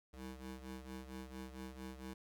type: ring-modulated tone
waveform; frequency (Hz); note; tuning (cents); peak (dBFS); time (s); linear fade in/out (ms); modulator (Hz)
20% pulse; 130; C3; -11; -39; 0.13-2.14; 10; 62.8
effects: none